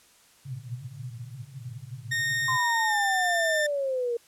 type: band-pass noise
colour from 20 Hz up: pink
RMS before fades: -39 dBFS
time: 0.45-2.58 s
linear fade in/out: 20 ms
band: 110 to 140 Hz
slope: 96 dB/octave
type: tone with pitch glide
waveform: 40% pulse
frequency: 1845 to 1790.4 Hz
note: A#6 to A6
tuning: -18 to +30 cents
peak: -24 dBFS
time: 2.11-3.67 s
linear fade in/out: 10 ms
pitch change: -52 cents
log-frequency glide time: 2.86-2.95 s
type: exponential sweep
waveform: sine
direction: down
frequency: 1046.5 to 464.4 Hz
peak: -25 dBFS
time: 2.48-4.17 s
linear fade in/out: 5 ms
effects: white hiss -58 dBFS RMS until 4.27 s + low-pass 11000 Hz 12 dB/octave